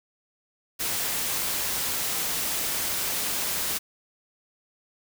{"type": "noise", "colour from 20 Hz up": "white", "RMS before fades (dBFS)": -28, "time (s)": [0.79, 3.79], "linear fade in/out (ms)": 20, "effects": []}